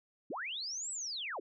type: linear two-way sweep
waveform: sine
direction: up then down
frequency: 180.3 to 7990 to 285.6 Hz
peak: -37 dBFS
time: 0.3-1.4 s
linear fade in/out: 5 ms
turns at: 0.91 s
effects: none